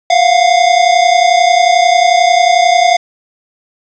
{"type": "tone pair together", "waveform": "square", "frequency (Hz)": [690, 721.2], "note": ["F5", "F#5"], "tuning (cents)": [-21, -45], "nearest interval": "minor second", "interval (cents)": 76, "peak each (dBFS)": -10, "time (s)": [0.1, 2.97], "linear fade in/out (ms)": 5, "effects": ["resampled to 16000 Hz", "7-bit"]}